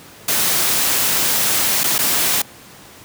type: noise with dropouts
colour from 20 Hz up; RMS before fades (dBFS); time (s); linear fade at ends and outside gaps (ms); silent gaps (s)
white; -17; 0.28-2.42; 5; 1.835-1.84 / 1.982-1.988
effects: pink hiss -41 dBFS RMS until 3.04 s + high-pass 100 Hz 12 dB/octave